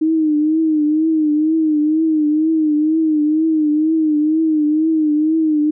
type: tone with vibrato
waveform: sine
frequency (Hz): 310.2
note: D#4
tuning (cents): -5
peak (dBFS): -12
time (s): 0.01-5.71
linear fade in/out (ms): 10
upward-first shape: triangle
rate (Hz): 2.1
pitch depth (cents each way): 79
effects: none